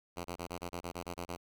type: tone bursts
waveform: 5% pulse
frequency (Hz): 87.31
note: F2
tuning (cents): 0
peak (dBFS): -27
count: 11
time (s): 0.16-1.369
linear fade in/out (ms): 20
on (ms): 89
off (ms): 23
effects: none